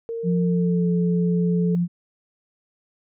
sine tone with pitch glide, 459.4 to 433.6 Hz, A#4 to A4, -25 to -25 cents, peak -26 dBFS, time 0.09-1.75 s, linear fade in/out 0 ms, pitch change -100 cents, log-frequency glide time 0.37-0.89 s
sine tone, 174.1 Hz, F3, 5 cents flat, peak -18 dBFS, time 0.23-1.88 s, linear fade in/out 50 ms
effects none

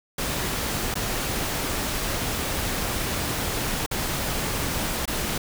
pink noise with dropouts, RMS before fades -27 dBFS, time 0.18-5.38 s, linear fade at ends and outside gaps 5 ms, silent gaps 0.942-0.954 / 3.863-3.911 / 5.056-5.076 s, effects none

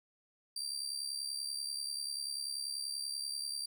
30% pulse tone with amplitude modulation, 4699 Hz, D8, in tune, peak -31 dBFS, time 0.56-3.66 s, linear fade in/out 5 ms, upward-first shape sine, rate 70.3 Hz, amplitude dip 70%, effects none

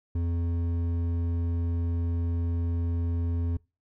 triangle tone with hard clipping, 85 Hz, F2, 46 cents flat, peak -27 dBFS, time 0.15-3.57 s, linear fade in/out 5 ms, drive 12 dB, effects noise-tail reverb RT60 0.3 s tail -25 dB re dry

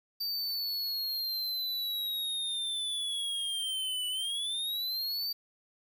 square linear two-way sweep, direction down then up, 4642 to 2960 to 4642 Hz, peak -32 dBFS, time 0.2-5.33 s, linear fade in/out 10 ms, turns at 4.08 s, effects 10-bit

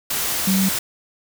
sine tone in noise, 191.5 Hz, G3, 40 cents flat, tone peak -16 dBFS, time 0.47-0.69 s, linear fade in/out 5 ms, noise white, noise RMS -23 dBFS, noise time 0.1-0.79 s, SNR +4 dB, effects none

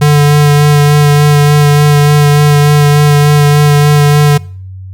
square tone with vibrato, 146.8 Hz, D3, in tune, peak -4 dBFS, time 0.01-4.38 s, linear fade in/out 10 ms, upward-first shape sine, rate 3.4 Hz, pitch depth 16 cents each way, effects noise-tail reverb RT60 0.5 s tail -23 dB re dry + added 94 Hz sine -23 dBFS peak until 4.93 s

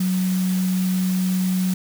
sine tone in noise, 185 Hz, F#3, in tune, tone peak -18 dBFS, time 0-1.74 s, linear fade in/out 5 ms, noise white, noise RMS -34 dBFS, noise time 0-1.74 s, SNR +13 dB, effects none

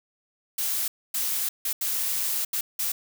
blue noise bursts at uneven times, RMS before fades -27 dBFS, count 6, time 0.58-0.88 / 1.14-1.49 / 1.65-1.73 / 1.81-2.45 / 2.53-2.61 / 2.79-2.92 s, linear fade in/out 5 ms, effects none

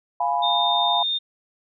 sine chord, F diminished, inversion none, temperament equal, 698.5 / 830.6 / 987.8 Hz, F5 / Ab5 / Cb6, 0 / 0 / 0 cents, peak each -24 dBFS, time 0.2-1.03 s, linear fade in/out 5 ms
sine tone, 3643 Hz, A#7, 41 cents flat, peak -21 dBFS, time 0.42-1.19 s, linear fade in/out 20 ms
effects none

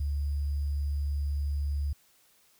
sine tone with sample-and-hold, 71.7 Hz, D2, 41 cents flat, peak -27 dBFS, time 0-1.93 s, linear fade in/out 5 ms, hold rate 4900 Hz, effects white hiss -64 dBFS RMS until 2.59 s

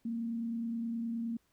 sine tone with frequency modulation, 230.7 Hz, A#3, 18 cents flat, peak -33 dBFS, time 0.05-1.37 s, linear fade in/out 5 ms, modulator 29.6 Hz, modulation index 0.24, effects pink hiss -74 dBFS RMS until 1.52 s

